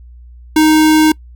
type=tone; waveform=square; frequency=311.1 Hz; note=D#4; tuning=in tune; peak=-7 dBFS; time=0.56-1.12 s; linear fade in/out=5 ms; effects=noise-tail reverb RT60 0.1 s tail -25 dB re dry + added 60 Hz sine -34 dBFS peak until 1.35 s